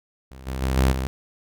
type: tone with level steps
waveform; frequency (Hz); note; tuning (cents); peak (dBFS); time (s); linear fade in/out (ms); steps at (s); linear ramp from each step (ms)
sawtooth; 65.41; C2; 0; -36 / -23 / -17 / -12 / -20; 0.31-1.07; 0; 0.46 / 0.61 / 0.76 / 0.91; 20
effects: none